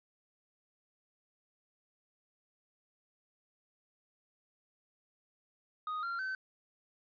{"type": "tone with pitch steps", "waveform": "triangle", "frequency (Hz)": [1244.5, 1380.9, 1532.2], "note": ["D#6", "F6", "G6"], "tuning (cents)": [0, -20, -40], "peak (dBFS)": -33, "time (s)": [5.87, 6.35], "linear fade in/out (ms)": 2, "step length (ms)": 160, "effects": ["resampled to 11025 Hz", "12-bit"]}